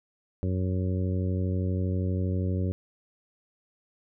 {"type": "harmonic tone", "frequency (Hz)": 92.5, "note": "F#2", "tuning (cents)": 0, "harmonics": [1, 2, 3, 4, 5, 6], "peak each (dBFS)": [-26, -32, -36, -38, -40, -42], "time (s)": [0.43, 2.72], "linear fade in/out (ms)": 0, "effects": []}